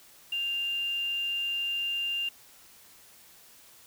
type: tone with quantisation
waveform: sine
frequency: 2794 Hz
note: F7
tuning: in tune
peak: -28 dBFS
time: 0.32-2.29 s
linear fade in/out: 5 ms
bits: 8
effects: white hiss -55 dBFS RMS until 3.86 s